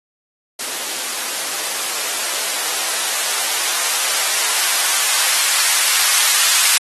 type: noise with band-pass filter sweep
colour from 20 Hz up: violet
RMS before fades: -19 dBFS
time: 0.59-6.78 s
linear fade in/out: 5 ms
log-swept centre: 340 to 1300 Hz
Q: 0.8
effects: AAC 32 kbps